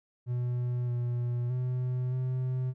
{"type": "tone with pitch steps", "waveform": "triangle", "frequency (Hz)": [122.8, 121.1, 126.1, 128.2], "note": ["B2", "B2", "B2", "C3"], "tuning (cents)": [-9, -34, 36, -35], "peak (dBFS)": -26, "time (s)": [0.26, 2.74], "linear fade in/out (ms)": 50, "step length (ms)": 620, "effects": []}